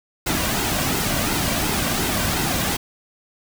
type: noise with flanger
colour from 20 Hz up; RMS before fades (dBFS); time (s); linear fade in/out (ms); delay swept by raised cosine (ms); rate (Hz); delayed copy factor
pink; -22; 0.26-2.77; 10; 1.7 to 2.35; 2.8; -0.5
effects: none